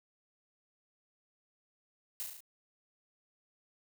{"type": "noise with echo", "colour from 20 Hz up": "blue", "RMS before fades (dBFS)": -38, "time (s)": [2.2, 2.23], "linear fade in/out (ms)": 0, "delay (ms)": 35, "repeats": 5, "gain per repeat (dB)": -3, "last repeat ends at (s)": 2.405, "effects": []}